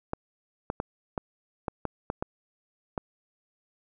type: clicks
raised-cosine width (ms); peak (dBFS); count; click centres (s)
1; -15; 9; 0.134 / 0.701 / 0.801 / 1.178 / 1.682 / 1.853 / 2.101 / 2.225 / 2.978
effects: none